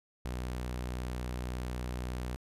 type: tone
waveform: sawtooth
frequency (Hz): 61.8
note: B1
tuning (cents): +2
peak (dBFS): -31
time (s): 0.25-2.36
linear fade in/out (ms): 0
effects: resampled to 32000 Hz